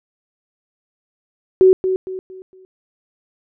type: tone with echo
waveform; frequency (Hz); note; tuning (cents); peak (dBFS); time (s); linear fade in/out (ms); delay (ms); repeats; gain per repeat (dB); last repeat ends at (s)
sine; 375; F#4; +23; -6; 1.61-1.73; 0; 230; 4; -9; 2.65
effects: none